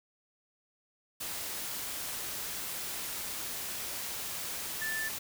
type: tone in noise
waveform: sine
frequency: 1760 Hz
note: A6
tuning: in tune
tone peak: -33 dBFS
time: 4.81-5.09 s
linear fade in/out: 10 ms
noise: white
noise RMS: -38 dBFS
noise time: 1.2-5.19 s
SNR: +2 dB
effects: none